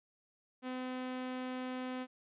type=tone; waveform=sawtooth; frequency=255 Hz; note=C4; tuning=44 cents flat; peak=-34 dBFS; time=0.62-2.07 s; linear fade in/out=50 ms; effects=resampled to 8000 Hz